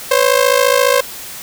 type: ring-modulated tone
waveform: sawtooth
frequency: 528 Hz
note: C5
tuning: 16 cents sharp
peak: -3 dBFS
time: 0.11-1.01 s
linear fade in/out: 2 ms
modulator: 27.3 Hz
effects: white hiss -30 dBFS RMS until 1.42 s